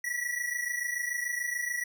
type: tone pair together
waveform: square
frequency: 1924 / 1950.9 Hz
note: B6 / B6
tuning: -46 / -22 cents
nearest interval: unison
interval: 24 cents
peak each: -35 / -33 dBFS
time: 0.04-1.84 s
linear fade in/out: 5 ms
effects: none